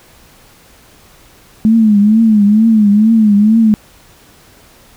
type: tone with vibrato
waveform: sine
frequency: 214.6 Hz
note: A3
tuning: 43 cents flat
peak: -5 dBFS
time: 1.65-3.74 s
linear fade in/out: 0 ms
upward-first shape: triangle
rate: 2.2 Hz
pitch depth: 120 cents each way
effects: pink hiss -44 dBFS RMS until 4.96 s